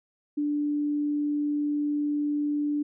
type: tone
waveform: sine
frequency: 293.7 Hz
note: D4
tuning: in tune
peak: -24 dBFS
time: 0.37-2.83 s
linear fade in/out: 10 ms
effects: none